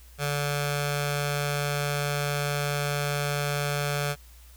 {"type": "tone with notch filter", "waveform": "15% pulse", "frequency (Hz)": 144.6, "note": "D3", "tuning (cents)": -27, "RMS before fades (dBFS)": -28, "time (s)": [0.18, 4.16], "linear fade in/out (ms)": 50, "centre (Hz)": 290, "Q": 0.55, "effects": ["added 60 Hz sine -48 dBFS peak until 4.56 s", "white hiss -56 dBFS RMS until 4.56 s"]}